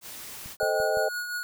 white noise, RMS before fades -41 dBFS, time 0.01-0.57 s, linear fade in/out 50 ms
click train, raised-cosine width 5 ms, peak -32 dBFS, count 4, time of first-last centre 0.46-0.972 s, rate 5.86 Hz
sine chord, A half-diminished seventh, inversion none, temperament equal, 440 / 523.3 / 622.3 / 784 Hz, A4 / C5 / Eb5 / G5, 0 / 0 / 0 / 0 cents, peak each -30 / -30 / -26 / -31 dBFS, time 0.6-1.09 s, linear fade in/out 10 ms
square tone with tremolo, 1451 Hz, F#6, 34 cents flat, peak -29 dBFS, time 0.6-1.43 s, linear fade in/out 0 ms, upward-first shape triangle, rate 5.6 Hz, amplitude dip 50%
effects none

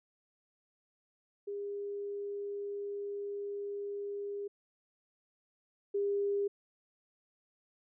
sine tone pair in turn, 404.9 / 402.9 Hz, G#4 / G4, -44 / +48 cents, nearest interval unison, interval 8 cents, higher first, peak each -36 / -29 dBFS, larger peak second, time 1.47-4.48 / 5.94-6.48 s, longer first, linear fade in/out 10 ms, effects none

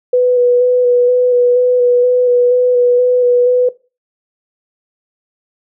sine tone with vibrato, 493.5 Hz, B4, 1 cent flat, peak -7 dBFS, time 0.13-3.69 s, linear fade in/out 5 ms, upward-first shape square, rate 2.1 Hz, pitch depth 14 cents each way, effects noise-tail reverb RT60 0.3 s tail -19 dB re dry

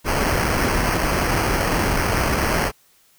pink noise with sample-and-hold, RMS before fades -20 dBFS, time 0.04-2.72 s, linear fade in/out 50 ms, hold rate 3675 Hz, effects white hiss -57 dBFS RMS until 3.18 s

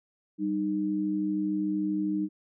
sine tone pair together, 194.7 / 307.7 Hz, G3 / D#4, -12 / -19 cents, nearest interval minor sixth, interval 793 cents, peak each -31 / -27 dBFS, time 0.38-2.29 s, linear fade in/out 50 ms, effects none

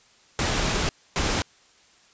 pink noise bursts at uneven times, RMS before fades -24 dBFS, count 2, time 0.39-0.89 / 1.16-1.42 s, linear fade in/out 0 ms, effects white hiss -57 dBFS RMS until 2.13 s + resampled to 16000 Hz

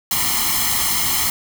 white noise with comb filter, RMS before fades -19 dBFS, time 0.11-1.3 s, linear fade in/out 2 ms, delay 0.96 ms, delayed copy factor +0.9, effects none

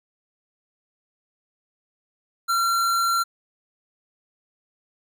square tone, 1367 Hz, F6, 37 cents flat, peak -20 dBFS, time 2.48-3.24 s, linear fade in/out 20 ms, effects none

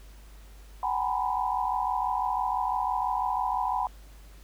sine tone cluster, 756 / 830 / 961 / 1007 Hz, F#5 / G#5 / B5 / B5, +37 / -1 / -48 / +33 cents, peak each -31 dBFS, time 0.83-3.87 s, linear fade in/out 2 ms, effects added 50 Hz sine -46 dBFS peak until 4.43 s + pink hiss -57 dBFS RMS until 4.43 s

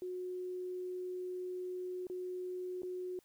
sine tone with dropouts, 364.6 Hz, F#4, 25 cents flat, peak -38 dBFS, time 0.02-3.19 s, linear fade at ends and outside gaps 1 ms, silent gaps 2.069-2.099 / 2.82-2.832 s, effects white hiss -71 dBFS RMS until 3.24 s

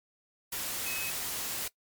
sine tone in noise, 2552 Hz, D#7, 43 cents sharp, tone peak -36 dBFS, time 0.86-1.1 s, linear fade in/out 5 ms, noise white, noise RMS -35 dBFS, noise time 0.52-1.68 s, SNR -4 dB, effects noise-tail reverb RT60 0.1 s tail -21 dB re dry + MP3 96 kbps

